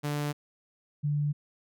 sawtooth / sine tone pair in turn, 146.83 / 146.83 Hz, D3 / D3, 0 / 0 cents, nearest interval unison, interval 0 cents, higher neither, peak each -25 dBFS, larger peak neither, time 0.03-0.33 / 1.03-1.33 s, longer neither, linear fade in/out 20 ms, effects none

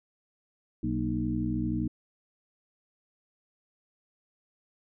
harmonic tone with a mistuned harmonic, 61.74 Hz, B1, in tune, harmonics 1 / 2 / 3 / 4 / 5, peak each -36 / -34 / -35 / -32 / -32 dBFS, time 0.83-1.88 s, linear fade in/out 5 ms, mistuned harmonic 4, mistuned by -81 cents, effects none

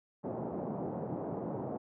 pink band-pass noise, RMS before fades -38 dBFS, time 0.23-1.78 s, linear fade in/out 20 ms, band 140 to 790 Hz, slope 24 dB/octave, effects none

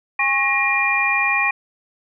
sine tone cluster, 814 / 1096 / 1882 / 2411 Hz, G#5 / C#6 / A#6 / D7, -35 / -20 / +16 / +45 cents, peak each -25 / -24 / -22 / -18 dBFS, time 0.19-1.51 s, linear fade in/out 5 ms, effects none

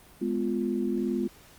sine chord, F diminished, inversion first, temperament just, 209.5 / 251.4 / 349.2 Hz, Ab3 / Cb4 / F4, +15 / +31 / 0 cents, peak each -30 dBFS, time 0.21-1.28 s, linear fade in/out 10 ms, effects pink hiss -54 dBFS RMS until 1.58 s + Opus 32 kbps

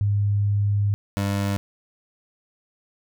sine / 25% pulse tone pair in turn, 102 / 99.73 Hz, G#2 / G2, -31 / +30 cents, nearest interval unison, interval 39 cents, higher first, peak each -18 dBFS, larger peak neither, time 0.01-0.94 / 1.17-1.57 s, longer first, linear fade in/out 0 ms, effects none

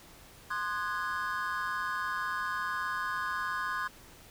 triangle chord, Ab dominant seventh, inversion first, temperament equal with one note detuned, 1046.5 / 1221.7 / 1480 / 1661.2 Hz, C6 / Eb6 / Gb6 / Ab6, 0 / -32 / 0 / 0 cents, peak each -34 / -36 / -36 / -35 dBFS, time 0.5-3.88 s, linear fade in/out 10 ms, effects pink hiss -54 dBFS RMS until 4.3 s

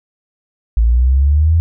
sine exponential sweep, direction up, 54.6 to 84.4 Hz, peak -8 dBFS, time 0.77-1.6 s, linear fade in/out 0 ms, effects none

